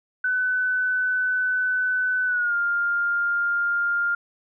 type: tone with pitch glide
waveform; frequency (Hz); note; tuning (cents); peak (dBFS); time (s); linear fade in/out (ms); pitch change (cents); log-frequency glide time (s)
sine; 1504 to 1403.3; F#6 to F6; +28 to +8; -20; 0.24-4.15; 5; -120; 2.26-2.55
effects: none